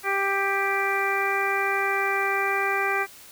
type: harmonic tone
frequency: 393.8 Hz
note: G4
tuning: 8 cents sharp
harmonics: 1 / 2 / 3 / 4 / 5 / 6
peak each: -29 / -29 / -29 / -29 / -29 / -29 dBFS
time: 0.03-3.07 s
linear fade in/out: 50 ms
effects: white hiss -47 dBFS RMS until 3.31 s